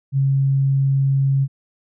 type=tone; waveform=sine; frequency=136.5 Hz; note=C#3; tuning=26 cents flat; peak=-14 dBFS; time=0.12-1.48 s; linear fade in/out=50 ms; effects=none